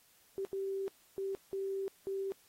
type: tone bursts at uneven times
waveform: sine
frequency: 389.2 Hz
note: G4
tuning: 12 cents flat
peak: -34 dBFS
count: 5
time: 0.38-0.45 / 0.53-0.88 / 1.18-1.35 / 1.53-1.88 / 2.07-2.32 s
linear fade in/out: 0 ms
effects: white hiss -66 dBFS RMS until 2.48 s + AAC 48 kbps